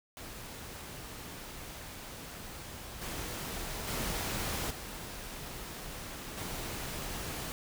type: noise with level steps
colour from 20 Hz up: pink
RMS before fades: -45 / -39 / -35 / -43 / -39 dBFS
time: 0.17-7.52 s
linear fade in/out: 0 ms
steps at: 3.01 / 3.87 / 4.7 / 6.37 s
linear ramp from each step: 10 ms
effects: none